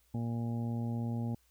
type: harmonic tone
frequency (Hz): 117.1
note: A#2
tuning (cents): +8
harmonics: 1 / 2 / 3 / 4 / 5 / 6 / 7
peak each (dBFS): -34 / -36 / -50 / -51 / -52 / -56 / -50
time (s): 0.14-1.35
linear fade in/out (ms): 5
effects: added 60 Hz sine -70 dBFS peak until 1.5 s + white hiss -71 dBFS RMS until 1.5 s